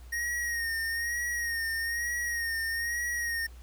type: tone with vibrato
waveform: square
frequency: 1864.7 Hz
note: A#6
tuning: in tune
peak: -30 dBFS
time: 0.12-3.47 s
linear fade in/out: 10 ms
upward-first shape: sine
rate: 1.1 Hz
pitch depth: 45 cents each way
effects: added 60 Hz sine -45 dBFS peak until 3.62 s + pink hiss -59 dBFS RMS until 3.62 s